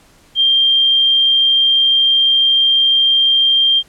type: tone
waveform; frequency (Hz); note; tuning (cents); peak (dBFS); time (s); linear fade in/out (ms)
sine; 3183; G7; +26; -9; 0.35-3.83; 50
effects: pink hiss -49 dBFS RMS until 3.88 s + low-pass 11000 Hz 12 dB/octave